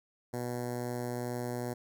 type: tone with notch filter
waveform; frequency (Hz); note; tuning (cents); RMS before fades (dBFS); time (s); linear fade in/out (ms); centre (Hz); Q
10% pulse; 122.3; B2; -16; -36; 0.33-1.74; 10; 2900; 0.52
effects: none